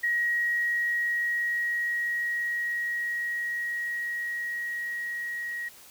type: tone with level ramp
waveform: sine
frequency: 1897 Hz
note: A#6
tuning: 30 cents sharp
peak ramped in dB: -23 to -31 dBFS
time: 0.03-5.69 s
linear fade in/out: 10 ms
effects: white hiss -51 dBFS RMS until 5.9 s

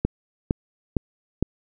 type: click train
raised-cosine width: 3 ms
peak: -7 dBFS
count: 4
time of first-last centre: 0.05-1.426 s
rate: 2.18 Hz
effects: none

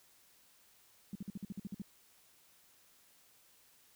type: tone bursts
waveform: sine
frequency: 197.8 Hz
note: G3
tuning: 16 cents sharp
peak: -38 dBFS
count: 10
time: 1.13-1.819 s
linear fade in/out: 2 ms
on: 23 ms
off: 51 ms
effects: white hiss -66 dBFS RMS until 3.95 s

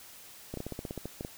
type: clicks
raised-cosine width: 2 ms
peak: -23 dBFS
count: 12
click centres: 0.54 / 0.573 / 0.604 / 0.666 / 0.723 / 0.791 / 0.852 / 0.909 / 0.977 / 1.056 / 1.209 / 1.249 s
effects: white hiss -51 dBFS RMS until 1.37 s

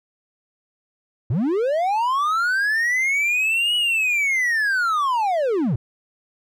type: linear two-way sweep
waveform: triangle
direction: up then down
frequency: 98.3 to 2939 to 98.3 Hz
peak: -16 dBFS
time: 1.3-5.76 s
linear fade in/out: 5 ms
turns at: 3.76 s
effects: none

